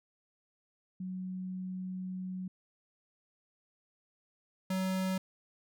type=tone pair in turn; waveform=sine / square; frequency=185.2 / 188 Hz; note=F#3 / F#3; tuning=+2 / +28 cents; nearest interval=unison; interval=26 cents; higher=second; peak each=-36 / -31 dBFS; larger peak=second; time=1-2.48 / 4.7-5.18 s; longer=first; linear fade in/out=5 ms; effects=none